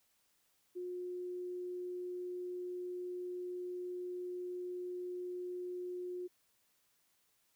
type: tone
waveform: sine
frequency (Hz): 359.4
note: F4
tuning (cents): +50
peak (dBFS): -39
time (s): 0.75-6.28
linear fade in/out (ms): 20
effects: white hiss -75 dBFS RMS until 7.55 s